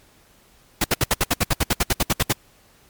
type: noise bursts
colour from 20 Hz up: pink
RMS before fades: -18 dBFS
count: 16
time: 0.81-2.327 s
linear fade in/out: 5 ms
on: 32 ms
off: 67 ms
effects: pink hiss -55 dBFS RMS until 2.89 s + MP3 96 kbps